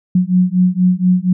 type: beating tone pair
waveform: sine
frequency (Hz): 180 / 184.2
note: F#3 / F#3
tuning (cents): -47 / -7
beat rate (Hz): 4.2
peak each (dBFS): -13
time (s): 0.15-1.33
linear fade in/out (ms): 5
effects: none

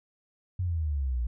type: exponential sweep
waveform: sine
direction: down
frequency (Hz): 93.4 to 57.1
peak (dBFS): -26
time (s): 0.59-1.27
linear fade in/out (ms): 5
effects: none

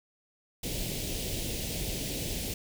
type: band-stop noise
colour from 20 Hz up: pink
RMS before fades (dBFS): -34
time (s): 0.63-2.54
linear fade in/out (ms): 5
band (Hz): 590 to 2500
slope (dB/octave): 24
effects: none

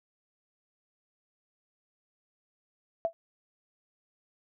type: tone with exponential decay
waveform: sine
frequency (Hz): 666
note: E5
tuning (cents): +18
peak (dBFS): -21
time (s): 3.05-3.13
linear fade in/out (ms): 0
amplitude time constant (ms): 17
effects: none

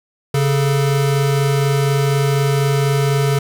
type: tone pair together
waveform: square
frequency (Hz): 137.9 / 437.8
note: C#3 / A4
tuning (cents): -9 / -9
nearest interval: octave + minor sixth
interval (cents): 2000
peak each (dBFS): -15 / -22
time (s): 0.34-3.39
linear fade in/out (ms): 5
effects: none

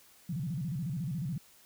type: tone with vibrato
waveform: sine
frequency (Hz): 152.9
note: D#3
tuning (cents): -30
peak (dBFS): -32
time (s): 0.29-1.38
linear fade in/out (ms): 5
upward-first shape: square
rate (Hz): 14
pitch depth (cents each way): 240
effects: white hiss -60 dBFS RMS until 1.65 s

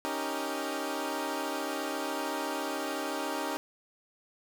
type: chord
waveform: 15% pulse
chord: Eb dominant seventh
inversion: third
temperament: equal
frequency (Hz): 277.2 / 311.1 / 392 / 466.2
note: Db4 / Eb4 / G4 / Bb4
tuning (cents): 0 / 0 / 0 / 0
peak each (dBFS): -30 / -30 / -32 / -35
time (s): 0.05-3.57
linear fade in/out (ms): 0
effects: none

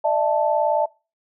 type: chord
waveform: sine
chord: D suspended second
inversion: none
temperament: equal with one note detuned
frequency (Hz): 600.4 / 659.3 / 880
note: D5 / E5 / A5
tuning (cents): +38 / 0 / 0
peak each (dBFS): -21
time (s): 0.04-0.86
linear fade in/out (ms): 10
effects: noise-tail reverb RT60 0.3 s tail -23 dB re dry

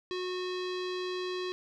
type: tone with low-pass filter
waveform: square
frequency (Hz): 365.2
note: F#4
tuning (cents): -23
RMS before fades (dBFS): -35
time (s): 0.11-1.52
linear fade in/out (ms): 0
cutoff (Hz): 4100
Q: 2.8
effects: none

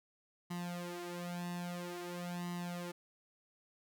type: tone with flanger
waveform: sawtooth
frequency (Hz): 175.5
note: F3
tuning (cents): +9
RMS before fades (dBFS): -42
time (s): 0.5-2.92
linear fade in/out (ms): 10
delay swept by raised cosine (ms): 1 to 4.6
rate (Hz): 0.5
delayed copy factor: +0.85
effects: none

